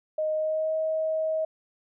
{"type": "tone with pitch glide", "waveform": "sine", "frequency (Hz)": [621, 633.7], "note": ["D#5", "D#5"], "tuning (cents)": [-3, 32], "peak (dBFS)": -24, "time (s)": [0.18, 1.45], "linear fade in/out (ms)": 5, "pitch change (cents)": 35, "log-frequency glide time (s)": [0.34, 0.75], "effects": []}